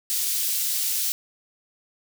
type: high-pass noise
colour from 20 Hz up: white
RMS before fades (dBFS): -25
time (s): 0.1-1.12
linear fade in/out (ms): 0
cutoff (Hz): 3800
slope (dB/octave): 12
effects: none